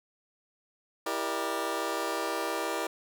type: chord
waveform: 20% pulse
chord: E half-diminished seventh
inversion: none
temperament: just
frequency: 329.6 / 395.6 / 474.7 / 593.3 Hz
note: E4 / G4 / Bb4 / D5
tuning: 0 / +16 / +31 / +18 cents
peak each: -31 dBFS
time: 1.06-2.87 s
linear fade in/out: 5 ms
effects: none